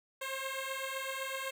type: beating tone pair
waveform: 10% pulse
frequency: 530 / 537.9 Hz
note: C5 / C5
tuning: +22 / +48 cents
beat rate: 7.9 Hz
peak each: -31 dBFS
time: 0.21-1.51 s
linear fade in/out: 10 ms
effects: none